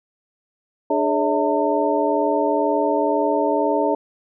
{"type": "tone cluster", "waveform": "sine", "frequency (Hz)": [296.5, 418.2, 564, 646, 904], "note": ["D4", "G#4", "C#5", "E5", "A5"], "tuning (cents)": [17, 12, 30, -35, 47], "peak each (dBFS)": -23, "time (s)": [0.9, 3.95], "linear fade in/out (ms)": 5, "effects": []}